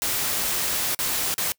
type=noise with dropouts; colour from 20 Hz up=white; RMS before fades=-25 dBFS; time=0.02-1.52 s; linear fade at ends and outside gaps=0 ms; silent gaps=0.947-0.99 / 1.341-1.381 s; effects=noise-tail reverb RT60 0.1 s tail -24 dB re dry